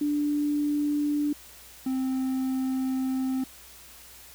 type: tone pair in turn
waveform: sine / triangle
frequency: 293.7 / 261.7 Hz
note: D4 / C4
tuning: 0 / 0 cents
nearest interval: major second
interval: 200 cents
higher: first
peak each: -23 dBFS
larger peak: neither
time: 0.01-1.33 / 1.86-3.44 s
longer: second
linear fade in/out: 5 ms
effects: added 60 Hz sine -58 dBFS peak until 4.34 s + white hiss -49 dBFS RMS until 4.34 s